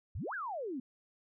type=exponential two-way sweep; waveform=sine; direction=up then down; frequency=64.8 to 1699 to 238.7 Hz; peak=-36 dBFS; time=0.15-0.8 s; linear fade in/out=5 ms; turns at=0.34 s; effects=none